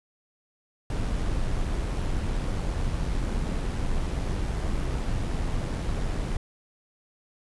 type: noise with amplitude modulation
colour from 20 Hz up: brown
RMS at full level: -26 dBFS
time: 0.9-6.37 s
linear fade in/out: 2 ms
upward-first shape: sine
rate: 91.6 Hz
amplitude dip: 30%
effects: resampled to 24000 Hz